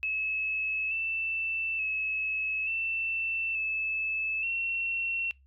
sine tone with pitch steps, 2588 / 2661 / 2584 / 2674 / 2612 / 2718 Hz, E7 / E7 / E7 / E7 / E7 / F7, -32 / +16 / -35 / +24 / -17 / -48 cents, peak -28 dBFS, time 0.03-5.31 s, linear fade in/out 0 ms, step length 880 ms, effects noise-tail reverb RT60 0.2 s tail -22 dB re dry + added 67 Hz sine -57 dBFS peak until 5.46 s

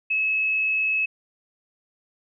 sine tone, 2584 Hz, E7, 35 cents flat, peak -20 dBFS, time 0.1-1.06 s, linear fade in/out 10 ms, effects none

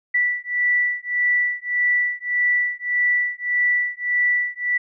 sine beating tone pair, 1963 / 1964.7 Hz, B6 / B6, -11 / -10 cents, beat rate 1.7 Hz, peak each -21 dBFS, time 0.14-4.78 s, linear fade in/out 10 ms, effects none

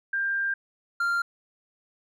sine / triangle tone pair in turn, 1592 / 1391 Hz, G6 / F6, +26 / -7 cents, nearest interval major second, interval 233 cents, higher first, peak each -24 / -21 dBFS, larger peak second, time 0.13-0.54 / 1-1.22 s, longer first, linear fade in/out 5 ms, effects none

